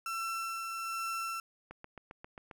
35% pulse tone with tremolo, 1343 Hz, E6, 32 cents sharp, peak -32 dBFS, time 0.06-1.4 s, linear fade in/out 2 ms, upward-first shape sine, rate 1.2 Hz, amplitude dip 30%
click train, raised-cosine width 0.5 ms, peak -31 dBFS, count 7, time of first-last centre 1.71-2.512 s, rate 7.48 Hz
effects none

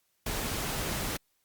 pink noise, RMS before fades -33 dBFS, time 0.26-1.17 s, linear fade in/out 5 ms, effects white hiss -74 dBFS RMS until 1.44 s + Opus 48 kbps

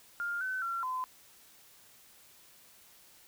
sine tone with pitch steps, 1405 / 1519 / 1366 / 1021 Hz, F6 / F#6 / F6 / C6, +10 / +45 / -39 / -43 cents, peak -32 dBFS, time 0.2-1.04 s, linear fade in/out 0 ms, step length 210 ms, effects white hiss -59 dBFS RMS until 3.27 s

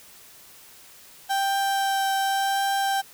35% pulse tone with vibrato, 784 Hz, G5, in tune, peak -20 dBFS, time 1.29-3.02 s, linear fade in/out 20 ms, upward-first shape triangle, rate 0.89 Hz, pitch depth 11 cents each way, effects white hiss -49 dBFS RMS until 3.13 s

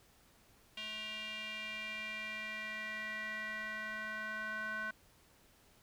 square tone with band-pass filter sweep, 215.7 Hz, A3, 34 cents flat, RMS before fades -42 dBFS, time 0.77-4.91 s, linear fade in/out 5 ms, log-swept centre 2900 to 1500 Hz, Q 4.8, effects pink hiss -66 dBFS RMS until 5.82 s

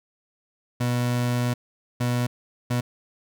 30% pulse tone bursts at uneven times, 122.3 Hz, B2, 16 cents flat, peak -19 dBFS, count 3, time 0.8-1.54 / 2-2.27 / 2.7-2.81 s, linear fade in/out 10 ms, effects none

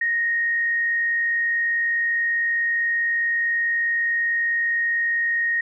sine tone with frequency modulation, 1864.7 Hz, A#6, in tune, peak -19 dBFS, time 0.01-5.61 s, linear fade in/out 5 ms, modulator 61.5 Hz, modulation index 0.29, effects none

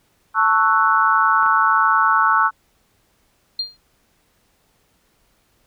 sine chord, F# minor seventh, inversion first, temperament equal with one note detuned, 885.6 / 1108.7 / 1318.5 / 1480 Hz, A5 / C#6 / E6 / F#6, +11 / 0 / 0 / 0 cents, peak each -20 / -18 / -17 / -19 dBFS, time 0.34-2.51 s, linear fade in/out 50 ms
clicks, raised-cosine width 0.5 ms, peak -24 / -22 dBFS, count 2, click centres 1.43 / 1.462 s
sine tone with exponential decay, 4200 Hz, C8, 6 cents sharp, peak -17 dBFS, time 3.59-3.77 s, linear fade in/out 5 ms, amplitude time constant 39 ms
effects pink hiss -62 dBFS RMS until 5.66 s

